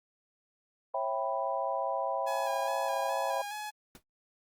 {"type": "chord", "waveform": "sine", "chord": "C# half-diminished seventh", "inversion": "none", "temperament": "equal with one note detuned", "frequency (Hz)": [544.5, 659.3, 784, 987.8], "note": ["C#5", "E5", "G5", "B5"], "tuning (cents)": [-31, 0, 0, 0], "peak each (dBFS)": -35, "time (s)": [0.94, 3.42], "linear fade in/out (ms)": 5}
{"type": "tone with vibrato", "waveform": "sawtooth", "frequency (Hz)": 830.6, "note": "G#5", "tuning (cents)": 0, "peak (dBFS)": -33, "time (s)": [2.26, 3.71], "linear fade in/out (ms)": 20, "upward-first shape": "square", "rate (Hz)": 2.4, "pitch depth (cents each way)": 30}
{"type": "noise with exponential decay", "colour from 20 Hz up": "pink", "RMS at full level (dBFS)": -45, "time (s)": [3.95, 4.03], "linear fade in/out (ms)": 2, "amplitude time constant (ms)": 16}
{"effects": ["Opus 32 kbps"]}